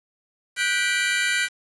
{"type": "chord", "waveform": "sawtooth", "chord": "G major seventh", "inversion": "third", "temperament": "just", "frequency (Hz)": [1470, 1568, 1960, 2352], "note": ["F#6", "G6", "B6", "D7"], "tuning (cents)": [-12, 0, -14, 2], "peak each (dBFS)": [-22, -23, -22, -22], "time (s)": [0.56, 1.49], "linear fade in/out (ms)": 50, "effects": ["resampled to 22050 Hz", "7-bit"]}